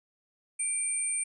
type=tone pair together; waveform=sine; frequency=2349 / 8869 Hz; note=D7 / C#9; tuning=0 / 0 cents; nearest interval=octave + major seventh; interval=2300 cents; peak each=-39 / -28 dBFS; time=0.59-1.24 s; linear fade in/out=10 ms; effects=none